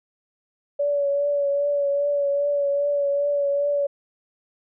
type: tone with vibrato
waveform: sine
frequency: 570 Hz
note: C#5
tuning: 48 cents sharp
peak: -19 dBFS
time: 0.79-3.87 s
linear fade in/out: 10 ms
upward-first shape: triangle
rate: 2.5 Hz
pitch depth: 29 cents each way
effects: none